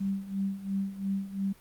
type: tone with tremolo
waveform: sine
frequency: 195.5 Hz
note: G3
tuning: 4 cents flat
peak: -26 dBFS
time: 0-1.53 s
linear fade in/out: 10 ms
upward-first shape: sine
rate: 2.9 Hz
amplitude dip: 80%
effects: pink hiss -58 dBFS RMS until 1.6 s + Opus 48 kbps